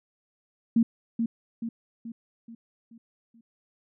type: tone with echo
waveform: sine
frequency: 230 Hz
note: A#3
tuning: 23 cents flat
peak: -17 dBFS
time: 0.76-0.83 s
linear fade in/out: 5 ms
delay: 430 ms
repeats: 6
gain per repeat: -6 dB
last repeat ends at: 3.41 s
effects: none